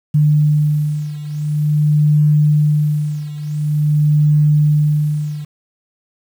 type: beating tone pair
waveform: sine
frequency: 149.8 / 150.27 Hz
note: D3 / D3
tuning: +35 / +40 cents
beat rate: 0.47 Hz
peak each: -13 / -16 dBFS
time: 0.14-5.45 s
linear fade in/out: 10 ms
effects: 7-bit